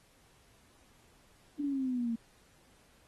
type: exponential sweep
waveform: sine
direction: down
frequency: 293.7 to 225.9 Hz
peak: -30 dBFS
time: 1.59-2.16 s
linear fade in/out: 10 ms
effects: pink hiss -65 dBFS RMS until 3.07 s + AAC 32 kbps